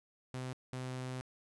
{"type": "tone bursts at uneven times", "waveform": "sawtooth", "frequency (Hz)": 128.2, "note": "C3", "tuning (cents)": -35, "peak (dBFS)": -35, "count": 2, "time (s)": [[0.34, 0.53], [0.73, 1.21]], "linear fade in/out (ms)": 0, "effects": ["resampled to 24000 Hz", "12-bit"]}